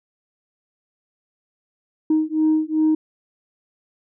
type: beating tone pair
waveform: sine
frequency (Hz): 311.1 / 313.7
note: D#4 / D#4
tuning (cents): 0 / +14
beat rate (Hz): 2.6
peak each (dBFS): -18 / -18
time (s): 2.1-2.95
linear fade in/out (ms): 5
effects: tanh soft clip ceiling -11 dBFS